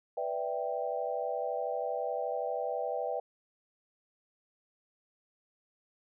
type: chord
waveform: sine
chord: E minor seventh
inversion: second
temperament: equal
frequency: 493.9 / 587.3 / 659.3 / 784 Hz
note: B4 / D5 / E5 / G5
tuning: 0 / 0 / 0 / 0 cents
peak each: -36 / -37 / -37 / -37 dBFS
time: 0.17-3.2 s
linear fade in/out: 5 ms
effects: none